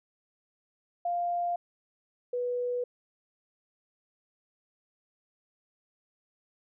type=tone pair in turn; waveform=sine; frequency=698.5 / 490.8 Hz; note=F5 / B4; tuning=0 / -11 cents; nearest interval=tritone; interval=611 cents; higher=first; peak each=-27 / -28 dBFS; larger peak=first; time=1.05-1.56 / 2.33-2.84 s; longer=neither; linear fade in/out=5 ms; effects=none